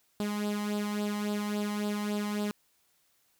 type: tone with flanger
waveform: sawtooth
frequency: 207.7 Hz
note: G#3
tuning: in tune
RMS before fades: -32 dBFS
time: 0.2-2.51 s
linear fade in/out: 0 ms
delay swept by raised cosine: 0.23 to 1.01 ms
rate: 3.6 Hz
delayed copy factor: +0.65
effects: white hiss -70 dBFS RMS until 3.39 s